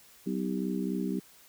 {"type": "harmonic tone with a mistuned harmonic", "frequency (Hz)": 63.7, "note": "C2", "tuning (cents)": -46, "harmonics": [3, 4, 5, 6], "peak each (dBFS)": [-32, -34, -36, -38], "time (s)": [0.26, 1.2], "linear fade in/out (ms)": 10, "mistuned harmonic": 6, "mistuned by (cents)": 53, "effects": ["white hiss -57 dBFS RMS until 1.48 s"]}